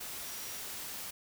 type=tone in noise; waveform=sine; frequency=5720 Hz; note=F8; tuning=41 cents sharp; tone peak=-50 dBFS; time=0.25-0.6 s; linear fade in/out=10 ms; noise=white; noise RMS=-42 dBFS; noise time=0-1.11 s; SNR=-11 dB; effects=none